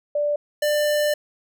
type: tone pair in turn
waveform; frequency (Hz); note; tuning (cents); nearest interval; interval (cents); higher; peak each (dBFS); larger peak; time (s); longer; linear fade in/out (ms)
sine / square; 587.3 / 594.8; D5 / D5; 0 / +22; unison; 22; second; -19; neither; 0.15-0.36 / 0.62-1.14; second; 5
effects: none